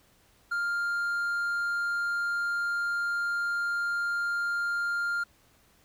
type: tone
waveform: triangle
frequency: 1400 Hz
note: F6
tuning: 4 cents sharp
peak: -25 dBFS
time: 0.51-5.24 s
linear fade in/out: 10 ms
effects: pink hiss -63 dBFS RMS until 5.84 s